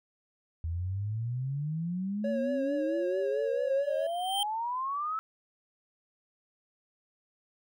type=exponential sweep; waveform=sine; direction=up; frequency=80.1 to 1318.5 Hz; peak=-30 dBFS; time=0.64-5.19 s; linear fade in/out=0 ms
type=tone with vibrato; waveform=triangle; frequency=554.4 Hz; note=C#5; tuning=in tune; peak=-28 dBFS; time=2.24-4.07 s; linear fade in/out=5 ms; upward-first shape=triangle; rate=4.5 Hz; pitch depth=55 cents each way
type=tone with exponential growth; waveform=square; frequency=3136 Hz; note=G7; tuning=in tune; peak=-27 dBFS; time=3.83-4.43 s; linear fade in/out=2 ms; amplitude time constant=130 ms
effects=none